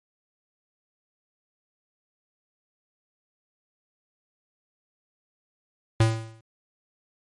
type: tone with exponential decay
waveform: square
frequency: 112.1 Hz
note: A2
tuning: 33 cents sharp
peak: -15 dBFS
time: 6-6.41 s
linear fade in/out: 5 ms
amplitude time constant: 89 ms
effects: MP3 48 kbps